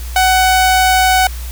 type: tone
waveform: sawtooth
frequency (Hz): 748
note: F#5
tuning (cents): +19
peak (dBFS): -5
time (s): 0.16-1.27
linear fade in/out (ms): 2
effects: added 60 Hz sine -22 dBFS peak until 1.51 s + white hiss -34 dBFS RMS until 1.51 s